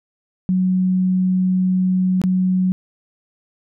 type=tone with dropouts; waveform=sine; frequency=185 Hz; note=F#3; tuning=in tune; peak=-14 dBFS; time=0.49-2.72 s; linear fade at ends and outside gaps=0 ms; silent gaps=2.216-2.238 s; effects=none